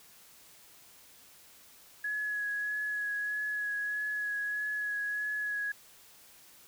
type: tone with vibrato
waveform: sine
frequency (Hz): 1682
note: G#6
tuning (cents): +22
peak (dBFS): -31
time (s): 2.04-5.72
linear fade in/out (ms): 5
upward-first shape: sine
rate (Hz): 1.6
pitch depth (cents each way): 16
effects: white hiss -57 dBFS RMS until 6.67 s